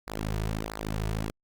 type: tone with flanger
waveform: sawtooth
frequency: 53.3 Hz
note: G#1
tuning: 46 cents sharp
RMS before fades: -32 dBFS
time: 0.07-1.31 s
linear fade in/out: 5 ms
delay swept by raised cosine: 0.31 to 3.81 ms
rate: 1.5 Hz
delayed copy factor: -0.85
effects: Opus 48 kbps